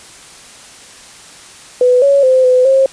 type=tone with pitch steps; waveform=sine; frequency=498.1 / 559 / 517 / 506 / 535 Hz; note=B4 / C#5 / C5 / B4 / C5; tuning=+15 / +14 / -21 / +42 / +38 cents; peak=-6 dBFS; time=1.81-2.86 s; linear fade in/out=2 ms; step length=210 ms; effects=white hiss -37 dBFS RMS until 2.92 s + resampled to 22050 Hz